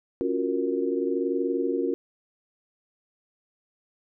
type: chord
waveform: sine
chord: Gb major seventh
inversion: second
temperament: equal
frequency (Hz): 277.2 / 349.2 / 370 / 466.2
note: Db4 / F4 / Gb4 / Bb4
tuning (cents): 0 / 0 / 0 / 0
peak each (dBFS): -29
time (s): 0.21-1.94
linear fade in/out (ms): 0
effects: none